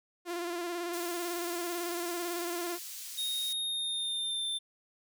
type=tone with vibrato; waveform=sawtooth; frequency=346.8 Hz; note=F4; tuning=12 cents flat; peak=-30 dBFS; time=0.25-2.79 s; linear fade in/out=50 ms; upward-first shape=square; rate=18 Hz; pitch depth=33 cents each way
type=high-pass noise; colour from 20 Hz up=pink; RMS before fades=-43 dBFS; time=0.93-3.53 s; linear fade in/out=5 ms; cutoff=4900 Hz; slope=12 dB/octave
type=tone with pitch glide; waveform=square; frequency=3729 to 3565 Hz; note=A#7 to A7; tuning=0 to +22 cents; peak=-32 dBFS; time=3.17-4.59 s; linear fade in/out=20 ms; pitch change=-78 cents; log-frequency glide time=3.51-4.48 s
effects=none